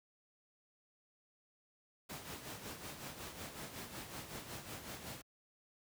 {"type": "noise with tremolo", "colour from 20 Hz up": "pink", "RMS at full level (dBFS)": -45, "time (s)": [2.09, 5.22], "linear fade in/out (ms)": 10, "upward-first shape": "sine", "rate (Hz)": 5.4, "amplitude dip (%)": 55, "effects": ["high-pass 80 Hz 12 dB/octave"]}